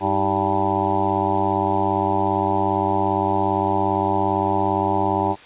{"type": "harmonic tone with a mistuned harmonic", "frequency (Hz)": 97.5, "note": "G2", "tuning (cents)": -9, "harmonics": [1, 2, 3, 4, 6, 7, 8, 9, 10], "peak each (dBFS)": [-28, -29, -26, -26, -29, -29, -24, -24, -27], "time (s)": [0, 5.36], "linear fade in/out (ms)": 50, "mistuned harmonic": 3, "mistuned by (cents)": 100, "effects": ["white hiss -44 dBFS RMS until 5.45 s", "resampled to 8000 Hz"]}